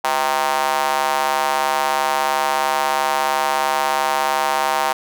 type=tone with high-pass filter; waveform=square; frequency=71.5 Hz; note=D2; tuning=46 cents flat; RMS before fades=-19 dBFS; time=0.04-4.93 s; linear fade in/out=5 ms; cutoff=840 Hz; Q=3; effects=none